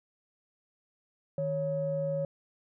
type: tone pair together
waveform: sine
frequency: 155.56 / 554.4 Hz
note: D#3 / C#5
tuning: 0 / 0 cents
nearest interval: octave + minor seventh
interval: 2200 cents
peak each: -33 / -29 dBFS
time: 1.38-2.25 s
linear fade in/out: 2 ms
effects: tanh soft clip ceiling -21 dBFS